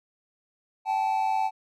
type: tone pair together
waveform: triangle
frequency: 770 / 869.2 Hz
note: G5 / A5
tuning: -31 / -21 cents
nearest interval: major second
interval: 210 cents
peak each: -24 dBFS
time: 0.85-1.51 s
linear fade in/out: 50 ms
effects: none